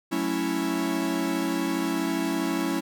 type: chord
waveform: 45% pulse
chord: F# minor seventh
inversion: none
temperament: equal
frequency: 185 / 220 / 277.2 / 329.6 Hz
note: F#3 / A3 / C#4 / E4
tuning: 0 / 0 / 0 / 0 cents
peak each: -33 / -34 / -29 / -28 dBFS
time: 0.11-2.81 s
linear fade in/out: 20 ms
effects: none